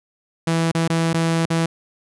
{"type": "tone with dropouts", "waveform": "sawtooth", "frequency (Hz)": 164.81, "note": "E3", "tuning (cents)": 0, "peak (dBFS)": -13, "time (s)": [0.47, 1.66], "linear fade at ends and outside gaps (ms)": 5, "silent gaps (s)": [[0.716, 0.748], [0.878, 0.899], [1.132, 1.142], [1.456, 1.502]], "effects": ["resampled to 24000 Hz"]}